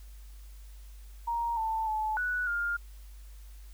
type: tone with pitch steps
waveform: sine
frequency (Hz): 936 / 887 / 865 / 1476 / 1408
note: A#5 / A5 / A5 / F#6 / F6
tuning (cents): +7 / +14 / -30 / -5 / +14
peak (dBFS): -28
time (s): 1.27-2.77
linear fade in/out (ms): 10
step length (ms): 300
effects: added 50 Hz sine -45 dBFS peak until 3.73 s + white hiss -61 dBFS RMS until 3.73 s